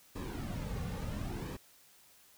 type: noise with flanger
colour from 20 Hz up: brown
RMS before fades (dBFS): -39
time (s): 0.15-1.57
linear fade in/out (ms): 10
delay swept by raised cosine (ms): 1.4 to 3.1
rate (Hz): 0.71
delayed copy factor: -0.65
effects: white hiss -62 dBFS RMS until 2.37 s